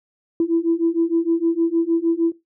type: beating tone pair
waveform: sine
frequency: 329.6 / 336.1 Hz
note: E4 / E4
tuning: 0 / +34 cents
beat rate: 6.5 Hz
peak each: -19 / -18 dBFS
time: 0.4-2.32 s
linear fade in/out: 2 ms
effects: noise-tail reverb RT60 0.2 s tail -17 dB re dry + tanh soft clip ceiling -8 dBFS